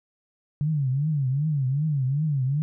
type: tone with vibrato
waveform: sine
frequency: 142 Hz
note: C#3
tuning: 42 cents sharp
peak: -21 dBFS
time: 0.61-2.62 s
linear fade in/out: 0 ms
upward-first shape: triangle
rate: 2.6 Hz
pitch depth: 210 cents each way
effects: none